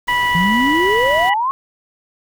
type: noise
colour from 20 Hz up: pink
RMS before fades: -32 dBFS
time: 0.07-1.3 s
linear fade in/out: 10 ms
type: harmonic tone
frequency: 980 Hz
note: B5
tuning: 14 cents flat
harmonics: 1 / 2 / 3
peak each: -17 / -17 / -25 dBFS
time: 0.08-1.34 s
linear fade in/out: 5 ms
type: exponential sweep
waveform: sine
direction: up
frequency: 164.81 to 1108.7 Hz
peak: -15 dBFS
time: 0.35-1.51 s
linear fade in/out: 0 ms
effects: none